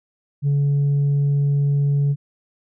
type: tone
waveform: sine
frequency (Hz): 142.2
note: C#3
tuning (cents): +45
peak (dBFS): -13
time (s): 0.42-2.16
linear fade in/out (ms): 50
effects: tanh soft clip ceiling -14 dBFS